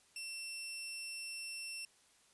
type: tone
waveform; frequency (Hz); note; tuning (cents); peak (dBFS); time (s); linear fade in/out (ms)
15% pulse; 2700; E7; +41; -35; 0.16-1.85; 2
effects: white hiss -68 dBFS RMS until 2.33 s + resampled to 24000 Hz